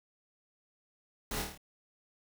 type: noise with echo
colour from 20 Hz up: pink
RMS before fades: -37 dBFS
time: 1.31-1.42 s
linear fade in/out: 2 ms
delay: 26 ms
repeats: 6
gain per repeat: -3 dB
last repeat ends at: 1.576 s
effects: none